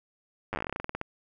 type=slowing click train; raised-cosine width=0.5 ms; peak=-17 dBFS; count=18; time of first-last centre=0.53-1.014 s; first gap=9 ms; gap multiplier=1.13; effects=none